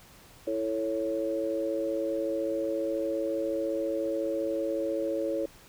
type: chord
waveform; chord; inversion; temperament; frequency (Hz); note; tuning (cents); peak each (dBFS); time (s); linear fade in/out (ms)
sine; A major; second; equal; 329.6 / 440 / 554.4; E4 / A4 / C#5; 0 / 0 / 0; -32 / -34 / -30; 0.47-5.46; 5
effects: pink hiss -54 dBFS RMS until 5.68 s